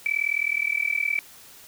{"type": "tone with amplitude modulation", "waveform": "sine", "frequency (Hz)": 2312, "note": "D7", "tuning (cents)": -28, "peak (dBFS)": -18, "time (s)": [0.06, 1.19], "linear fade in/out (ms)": 0, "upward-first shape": "sine", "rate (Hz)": 39.3, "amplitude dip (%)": 95, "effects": ["white hiss -48 dBFS RMS until 1.67 s"]}